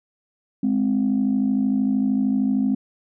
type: tone pair together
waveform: sine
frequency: 208.2 / 261.3 Hz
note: G#3 / C4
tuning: +5 / -2 cents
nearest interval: major third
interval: 393 cents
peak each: -20 / -19 dBFS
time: 0.63-2.75 s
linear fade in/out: 5 ms
effects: tanh soft clip ceiling -12 dBFS